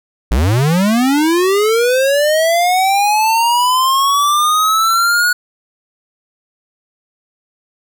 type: linear sweep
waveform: square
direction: up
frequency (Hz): 50.4 to 1463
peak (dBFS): -11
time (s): 0.31-5.33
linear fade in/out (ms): 5
effects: none